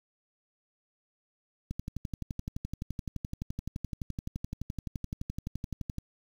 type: click train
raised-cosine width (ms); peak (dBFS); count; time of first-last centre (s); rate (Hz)
5; -22; 51; 1.71-5.984; 11.7
effects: 8-bit